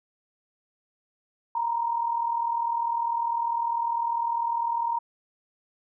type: tone pair together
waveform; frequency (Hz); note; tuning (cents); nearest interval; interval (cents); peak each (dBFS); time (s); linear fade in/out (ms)
sine; 932.3 / 972.3; A#5 / B5; 0 / -27; minor second; 73; -25 / -31; 1.55-4.99; 5
effects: none